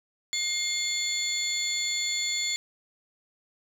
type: tone cluster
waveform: sine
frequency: 2121 / 3466 / 4381 / 7100 Hz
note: C7 / A7 / C#8 / A8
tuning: +23 / -27 / -21 / +15 cents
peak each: -31 dBFS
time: 0.33-2.56 s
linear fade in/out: 0 ms
effects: tanh soft clip ceiling -19 dBFS + 9-bit